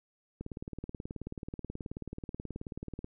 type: click train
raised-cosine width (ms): 3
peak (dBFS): -26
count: 50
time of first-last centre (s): 0.41-3.044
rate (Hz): 18.6
effects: none